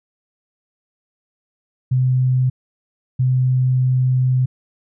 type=tone bursts at uneven times; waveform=sine; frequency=128.2 Hz; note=C3; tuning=35 cents flat; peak=-13 dBFS; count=2; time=1.91-2.5 / 3.19-4.46 s; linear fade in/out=10 ms; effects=none